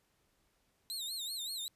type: tone with vibrato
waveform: sawtooth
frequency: 3951 Hz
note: B7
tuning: in tune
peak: -35 dBFS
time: 0.9-1.68 s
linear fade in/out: 0 ms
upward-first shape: sine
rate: 5.2 Hz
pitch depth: 160 cents each way
effects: pink hiss -75 dBFS RMS until 1.75 s + resampled to 32000 Hz